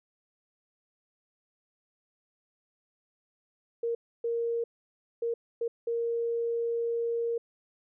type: tone bursts at uneven times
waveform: sine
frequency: 466.2 Hz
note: A#4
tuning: in tune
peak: -27 dBFS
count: 5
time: 3.83-3.95 / 4.24-4.64 / 5.22-5.34 / 5.61-5.68 / 5.87-7.38 s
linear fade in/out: 5 ms
effects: none